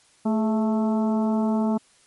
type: harmonic tone with a mistuned harmonic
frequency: 219.8 Hz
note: A3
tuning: 2 cents flat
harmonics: 1 / 2 / 3 / 4 / 5 / 6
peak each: -20 / -31 / -31 / -32 / -40 / -42 dBFS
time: 0.25-1.78 s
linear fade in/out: 10 ms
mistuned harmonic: 2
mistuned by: -68 cents
effects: white hiss -58 dBFS RMS until 2.06 s + MP3 48 kbps